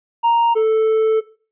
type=tone pair in turn; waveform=triangle; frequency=932.3 / 440 Hz; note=A#5 / A4; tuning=0 / 0 cents; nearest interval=octave + minor second; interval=1300 cents; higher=first; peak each=-10 dBFS; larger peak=neither; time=0.23-0.55 / 0.55-1.21 s; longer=second; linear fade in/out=20 ms; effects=noise-tail reverb RT60 0.4 s tail -18 dB re dry + resampled to 8000 Hz